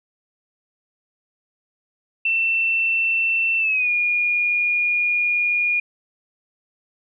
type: tone with pitch glide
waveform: sine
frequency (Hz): 2684 to 2433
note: E7 to D#7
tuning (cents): +31 to -39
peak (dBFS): -17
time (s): 2.25-5.8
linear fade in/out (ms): 5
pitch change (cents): -170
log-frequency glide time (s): 3.58-3.9
effects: none